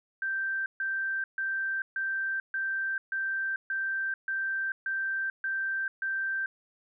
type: tone bursts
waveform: sine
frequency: 1566 Hz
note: G6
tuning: 2 cents flat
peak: -28 dBFS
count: 11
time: 0.22-6.46 s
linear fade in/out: 2 ms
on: 440 ms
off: 140 ms
effects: none